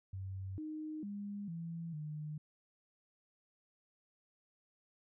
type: tone with pitch steps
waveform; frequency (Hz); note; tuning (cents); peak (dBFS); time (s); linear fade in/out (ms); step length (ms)
sine; 95.5 / 309.3 / 203 / 166.7 / 151.7; G2 / D#4 / G#3 / E3 / D#3; -45 / -10 / -39 / +20 / -44; -40; 0.13-2.38; 5; 450
effects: none